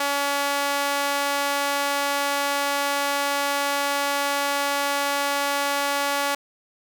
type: tone with high-pass filter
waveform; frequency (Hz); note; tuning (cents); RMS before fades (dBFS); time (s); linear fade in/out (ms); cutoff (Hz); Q
sawtooth; 282.9; C#4; +35; -24; 0-6.35; 5; 780; 1
effects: none